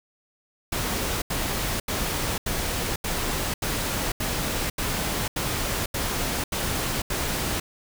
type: noise bursts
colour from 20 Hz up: pink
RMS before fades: -27 dBFS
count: 12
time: 0.72-7.6 s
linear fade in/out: 5 ms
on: 500 ms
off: 80 ms
effects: none